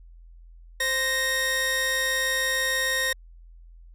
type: tone pair together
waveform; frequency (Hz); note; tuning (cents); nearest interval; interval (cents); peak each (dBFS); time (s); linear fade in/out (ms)
sawtooth; 522 / 1860.2; C5 / A#6; -4 / -4; octave + minor seventh; 2200; -27 / -20; 0.8-3.13; 5
effects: added 42 Hz sine -45 dBFS peak until 3.94 s + resampled to 32000 Hz